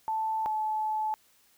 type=tone pair in turn; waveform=sine; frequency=880 / 864.4 Hz; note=A5 / A5; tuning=0 / -31 cents; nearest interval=unison; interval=31 cents; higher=first; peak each=-27 dBFS; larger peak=neither; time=0.08-0.46 / 0.46-1.14 s; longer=second; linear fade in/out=0 ms; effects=white hiss -64 dBFS RMS until 1.57 s